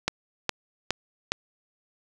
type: click train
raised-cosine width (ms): 0.2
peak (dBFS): -6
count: 4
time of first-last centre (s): 0.08-1.32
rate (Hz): 2.42
effects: none